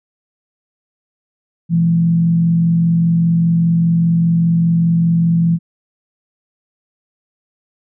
sine tone with frequency modulation, 167.9 Hz, E3, 32 cents sharp, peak -10 dBFS, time 1.69-5.59 s, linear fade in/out 50 ms, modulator 45 Hz, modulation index 0.34, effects none

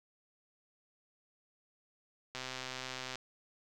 click train, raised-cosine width 0.2 ms, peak -23 dBFS, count 105, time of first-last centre 2.35-3.156 s, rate 129 Hz, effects none

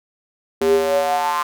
square tone with high-pass filter sweep, 80.1 Hz, E2, 49 cents flat, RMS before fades -18 dBFS, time 0.61-1.43 s, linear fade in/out 5 ms, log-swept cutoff 340 to 1100 Hz, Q 7.5, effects none

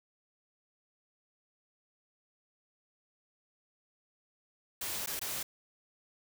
white noise with dropouts, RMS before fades -37 dBFS, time 4.81-5.43 s, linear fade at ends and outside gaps 5 ms, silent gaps 5.061-5.072 / 5.194-5.214 s, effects none

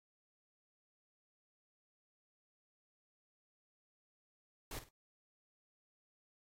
pink noise with echo, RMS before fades -45 dBFS, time 4.71-4.79 s, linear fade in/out 2 ms, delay 50 ms, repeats 2, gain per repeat -11 dB, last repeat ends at 4.89 s, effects AAC 48 kbps

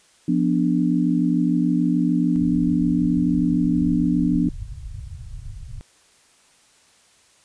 sine chord, B diminished, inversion second, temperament equal, 174.61 / 246.9 / 293.7 Hz, F3 / B3 / D4, 0 / 0 / 0 cents, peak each -21 dBFS, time 0.28-4.49 s, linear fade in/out 5 ms
pink low-pass noise, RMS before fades -34 dBFS, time 2.36-5.81 s, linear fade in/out 0 ms, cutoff 130 Hz, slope 48 dB/octave
effects white hiss -56 dBFS RMS until 7.44 s + resampled to 22050 Hz

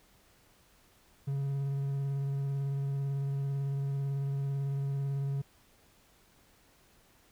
triangle tone with vibrato, 138.59 Hz, C#3, in tune, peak -28 dBFS, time 1.27-5.42 s, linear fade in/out 10 ms, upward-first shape triangle, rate 18 Hz, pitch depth 21 cents each way, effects pink hiss -64 dBFS RMS until 7.31 s

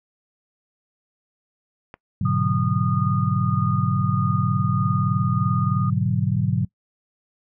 click, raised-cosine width 0.5 ms, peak -23 dBFS, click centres 1.941 s
sine chord, G# half-diminished seventh, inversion none, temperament equal, 103.83 / 123.47 / 146.83 / 185 Hz, G#2 / B2 / D3 / F#3, 0 / 0 / 0 / 0 cents, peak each -24 dBFS, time 2.21-6.65 s, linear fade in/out 5 ms
sine tone with tremolo, 1227 Hz, D#6, 25 cents flat, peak -26 dBFS, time 2.25-5.9 s, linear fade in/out 5 ms, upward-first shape sine, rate 1.6 Hz, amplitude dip 25%
effects noise-tail reverb RT60 0.1 s tail -22 dB re dry

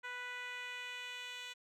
10% pulse tone with band-pass filter sweep, 494 Hz, B4, in tune, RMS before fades -45 dBFS, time 0.03-1.54 s, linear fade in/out 20 ms, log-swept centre 1600 to 3700 Hz, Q 1.4, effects none

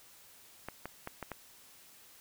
clicks, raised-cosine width 0.5 ms, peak -24 dBFS, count 5, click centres 0.686 / 0.856 / 1.074 / 1.227 / 1.317 s, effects white hiss -58 dBFS RMS until 2.2 s

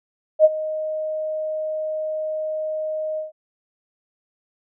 sine tone with ADSR envelope, 622.3 Hz, D#5, in tune, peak -6 dBFS, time 0.39-3.32 s, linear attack 56 ms, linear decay 35 ms, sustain -17 dB, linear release 140 ms, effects none

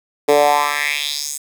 10% pulse tone with high-pass filter sweep, 145.8 Hz, D3, 12 cents flat, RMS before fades -17 dBFS, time 0.28-1.38 s, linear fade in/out 10 ms, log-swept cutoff 410 to 8200 Hz, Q 3.2, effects 7-bit

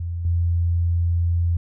sine tone with level steps, 85.5 Hz, F2, 36 cents flat, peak -24 / -17 dBFS, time 0-1.57 s, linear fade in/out 5 ms, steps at 0.25 s, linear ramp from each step 2 ms, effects none

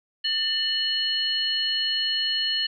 sine tone cluster, 1788 / 2967 / 4283 Hz, A6 / F#7 / C8, +27 / +4 / +40 cents, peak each -32 / -25 / -26 dBFS, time 0.24-2.67 s, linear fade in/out 10 ms, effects none

